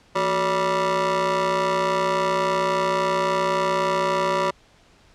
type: ring-modulated tone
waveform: 25% pulse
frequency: 200.7 Hz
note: G3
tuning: 41 cents sharp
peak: -13 dBFS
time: 0.15-4.51 s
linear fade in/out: 10 ms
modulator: 771 Hz
effects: pink hiss -55 dBFS RMS until 5.14 s + low-pass 6000 Hz 12 dB/octave